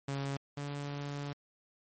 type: tone pair in turn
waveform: sawtooth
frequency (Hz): 138.59 / 143.23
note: C#3 / D3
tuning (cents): 0 / -43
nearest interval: minor second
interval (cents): 57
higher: second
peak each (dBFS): -30 / -33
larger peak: first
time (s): 0.08-0.37 / 0.57-1.33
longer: second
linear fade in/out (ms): 5
effects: MP3 32 kbps